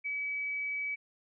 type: tone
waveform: sine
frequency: 2284 Hz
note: D7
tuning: 49 cents flat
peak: -32 dBFS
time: 0.04-0.96 s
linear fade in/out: 20 ms
effects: none